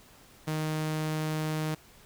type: tone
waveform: sawtooth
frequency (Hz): 155.56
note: D#3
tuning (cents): 0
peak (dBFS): -25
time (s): 0.47-1.75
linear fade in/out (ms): 10
effects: pink hiss -56 dBFS RMS until 2.05 s